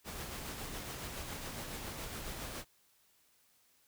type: noise with tremolo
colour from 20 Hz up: pink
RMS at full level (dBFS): -42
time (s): 0.04-2.65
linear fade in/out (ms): 50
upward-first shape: sine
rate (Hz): 7.2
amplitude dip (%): 30
effects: white hiss -70 dBFS RMS until 3.87 s